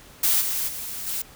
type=noise with level steps; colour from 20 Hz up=blue; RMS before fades=-20 / -26 / -33 / -28 dBFS; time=0.23-1.22 s; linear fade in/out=5 ms; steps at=0.4 / 0.67 / 1.06 s; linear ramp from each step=20 ms; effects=pink hiss -48 dBFS RMS until 1.35 s